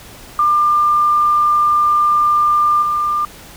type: tone with level steps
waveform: sine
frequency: 1196 Hz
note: D6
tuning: 31 cents sharp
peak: -10 / -14 dBFS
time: 0.39-3.25 s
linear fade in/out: 2 ms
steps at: 2.82 s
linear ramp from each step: 5 ms
effects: pink hiss -38 dBFS RMS until 3.56 s